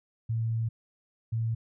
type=tone bursts at uneven times; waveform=sine; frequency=113.5 Hz; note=A#2; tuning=46 cents flat; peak=-26 dBFS; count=2; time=0.29-0.69 / 1.32-1.55 s; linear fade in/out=10 ms; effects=none